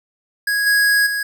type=tone with level steps; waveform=square; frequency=1657 Hz; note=G#6; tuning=4 cents flat; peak=-17 / -13 / -20 dBFS; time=0.47-1.23 s; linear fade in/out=5 ms; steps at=0.66 / 1.06 s; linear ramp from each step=10 ms; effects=none